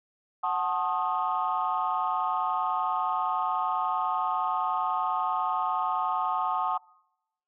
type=chord; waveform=sine; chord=F# diminished seventh; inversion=none; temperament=equal with one note detuned; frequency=740 / 880 / 1074.1 / 1244.5 Hz; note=F#5 / A5 / C6 / Eb6; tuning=0 / 0 / +45 / 0 cents; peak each=-30 dBFS; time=0.43-6.78 s; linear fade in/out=10 ms; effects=noise-tail reverb RT60 0.9 s tail -25 dB re dry + tanh soft clip ceiling -17 dBFS